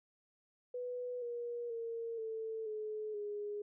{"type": "tone with pitch steps", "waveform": "sine", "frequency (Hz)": [493.9, 476.8, 460.3, 444.4, 429, 414.1], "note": ["B4", "A#4", "A#4", "A4", "A4", "G#4"], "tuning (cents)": [0, 39, -22, 17, -44, -5], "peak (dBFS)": -38, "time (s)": [0.74, 3.62], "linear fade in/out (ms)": 5, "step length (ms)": 480, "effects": []}